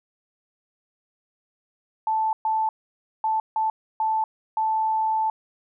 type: tone bursts at uneven times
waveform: sine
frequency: 878 Hz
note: A5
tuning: 4 cents flat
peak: -20 dBFS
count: 6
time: 2.07-2.33 / 2.45-2.69 / 3.24-3.4 / 3.56-3.7 / 4-4.24 / 4.57-5.3 s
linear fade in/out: 2 ms
effects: none